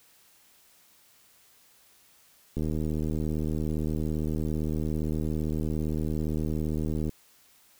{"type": "click train", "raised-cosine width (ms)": 3, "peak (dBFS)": -18, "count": 352, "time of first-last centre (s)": [2.57, 7.093], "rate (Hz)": 77.6, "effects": ["white hiss -60 dBFS RMS until 7.79 s"]}